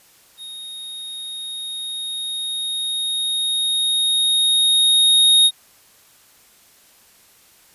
square tone with level ramp, 3729 Hz, A#7, in tune, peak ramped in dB -33 to -10 dBFS, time 0.37-5.51 s, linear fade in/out 50 ms, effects white hiss -52 dBFS RMS until 7.74 s + resampled to 32000 Hz

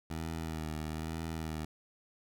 15% pulse tone with vibrato, 79.4 Hz, D#2, 36 cents sharp, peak -30 dBFS, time 0.1-1.65 s, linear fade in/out 5 ms, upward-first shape sine, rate 1.1 Hz, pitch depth 43 cents each way, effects none

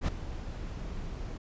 brown noise with ADSR envelope, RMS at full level -23 dBFS, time 0.01-1.38 s, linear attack 73 ms, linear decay 5 ms, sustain -15 dB, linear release 14 ms, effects resampled to 16000 Hz

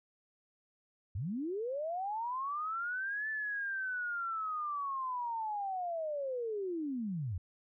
sine linear two-way sweep, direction up then down, 79.2 to 1760 to 79.2 Hz, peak -34 dBFS, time 1.15-7.38 s, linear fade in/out 5 ms, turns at 3.29 s, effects none

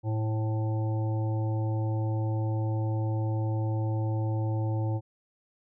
harmonic tone with a mistuned harmonic, 110 Hz, A2, in tune, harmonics 1 / 3 / 5 / 7 / 8, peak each -26 / -36 / -40 / -43 / -44 dBFS, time 0.03-5.01 s, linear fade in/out 50 ms, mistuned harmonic 5, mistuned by -28 cents, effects none

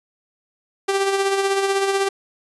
sawtooth tone with tremolo, 392 Hz, G4, in tune, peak -12 dBFS, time 0.88-2.09 s, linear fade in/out 10 ms, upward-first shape sine, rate 16 Hz, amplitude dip 45%, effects resampled to 24000 Hz

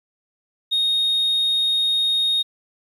sine tone, 3719 Hz, A#7, 5 cents flat, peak -15 dBFS, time 0.71-2.43 s, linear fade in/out 20 ms, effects tanh soft clip ceiling -15 dBFS + 9-bit

